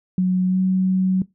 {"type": "tone with pitch glide", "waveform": "sine", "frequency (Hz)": [184, 187.11], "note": ["F#3", "F#3"], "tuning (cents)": [-9, 20], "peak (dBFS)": -15, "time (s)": [0.18, 1.22], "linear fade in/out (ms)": 2, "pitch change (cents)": 29, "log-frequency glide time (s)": [0.47, 0.59], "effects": ["noise-tail reverb RT60 0.2 s tail -21 dB re dry"]}